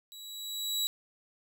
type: tone with level ramp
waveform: sawtooth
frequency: 3900 Hz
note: B7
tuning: 23 cents flat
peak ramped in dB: -43 to -24 dBFS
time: 0.12-0.87 s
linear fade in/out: 0 ms
effects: none